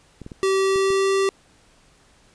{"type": "clicks", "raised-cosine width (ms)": 3, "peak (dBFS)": -23, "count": 5, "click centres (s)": [0.217, 0.264, 0.318, 0.759, 0.904]}
{"type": "tone with pitch glide", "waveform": "square", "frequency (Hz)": [385.5, 389.3], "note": ["G4", "G4"], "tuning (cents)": [-29, -12], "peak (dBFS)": -18, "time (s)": [0.43, 1.29], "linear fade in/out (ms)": 0, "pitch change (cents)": 17, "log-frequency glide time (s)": [0.55, 1.12]}
{"effects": ["pink hiss -56 dBFS RMS until 2.34 s", "resampled to 22050 Hz"]}